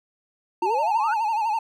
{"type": "exponential sweep", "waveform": "sine", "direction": "up", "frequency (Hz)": [336.2, 1533], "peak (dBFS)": -25, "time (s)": [0.62, 1.14], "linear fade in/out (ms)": 5}
{"type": "tone with vibrato", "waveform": "triangle", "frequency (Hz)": 877, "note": "A5", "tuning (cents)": -6, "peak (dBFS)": -19, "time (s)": [0.62, 1.59], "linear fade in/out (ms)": 5, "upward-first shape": "sine", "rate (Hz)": 12, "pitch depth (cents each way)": 92}
{"effects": []}